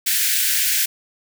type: high-pass noise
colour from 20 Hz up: white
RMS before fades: -19 dBFS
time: 0.06-0.86 s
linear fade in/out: 10 ms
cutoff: 1500 Hz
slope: 96 dB/octave
effects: none

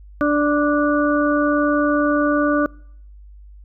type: harmonic tone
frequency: 293.7 Hz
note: D4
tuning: in tune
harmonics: 1 / 2 / 4 / 5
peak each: -17 / -20 / -23 / -24 dBFS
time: 0.21-2.66 s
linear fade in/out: 0 ms
effects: noise-tail reverb RT60 0.7 s tail -26 dB re dry + added 50 Hz sine -39 dBFS peak until 3.64 s

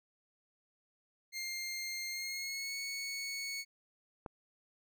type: tone with pitch glide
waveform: 20% pulse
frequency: 2113 to 2215 Hz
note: C7 to C#7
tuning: +16 to -2 cents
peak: -33 dBFS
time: 1.32-3.65 s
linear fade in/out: 50 ms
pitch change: +82 cents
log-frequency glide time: 2.1-2.76 s
type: click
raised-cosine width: 1 ms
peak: -28 dBFS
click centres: 4.262 s
effects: none

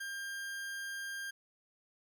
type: tone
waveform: 40% pulse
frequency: 1600 Hz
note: G6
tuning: 35 cents sharp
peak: -38 dBFS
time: 0-1.31 s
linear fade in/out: 10 ms
effects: none

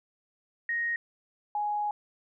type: tone pair in turn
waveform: sine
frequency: 1870 / 833 Hz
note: A#6 / G#5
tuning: +5 / +5 cents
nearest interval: octave + major second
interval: 1400 cents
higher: first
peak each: -27 dBFS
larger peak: neither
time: 0.69-0.96 / 1.55-1.91 s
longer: second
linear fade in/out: 2 ms
effects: none

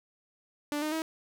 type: tone with pitch steps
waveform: sawtooth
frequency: 293.7 / 306.5 / 319.9 Hz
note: D4 / D#4 / D#4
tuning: 0 / -26 / +48 cents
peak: -26 dBFS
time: 0.72-1.02 s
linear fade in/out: 0 ms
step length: 100 ms
effects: none

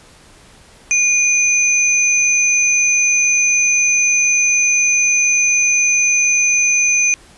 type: tone pair together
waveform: sine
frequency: 2439 / 6146 Hz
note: D#7 / G8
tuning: -35 / -35 cents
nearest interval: octave + major third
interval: 1600 cents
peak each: -14 dBFS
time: 0.91-7.14 s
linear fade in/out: 0 ms
effects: pink hiss -45 dBFS RMS until 7.37 s + resampled to 24000 Hz

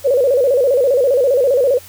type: tone with vibrato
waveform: sine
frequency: 523.3 Hz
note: C5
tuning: in tune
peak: -10 dBFS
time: 0.04-1.79 s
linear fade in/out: 20 ms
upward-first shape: square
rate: 15 Hz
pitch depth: 110 cents each way
effects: added 90 Hz sine -44 dBFS peak until 1.88 s + white hiss -40 dBFS RMS until 1.88 s

